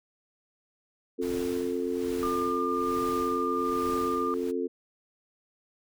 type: harmonic tone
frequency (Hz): 88.6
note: F2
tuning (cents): +25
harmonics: 3 / 4 / 5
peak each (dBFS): -32 / -32 / -31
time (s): 1.18-4.68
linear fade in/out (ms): 20
type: noise with tremolo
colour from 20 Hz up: pink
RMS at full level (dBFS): -41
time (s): 1.21-4.52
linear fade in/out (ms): 20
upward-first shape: sine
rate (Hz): 1.2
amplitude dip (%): 75
type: tone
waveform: sine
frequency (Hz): 1200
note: D6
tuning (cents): +37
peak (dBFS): -29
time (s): 2.23-4.34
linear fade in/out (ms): 0
effects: none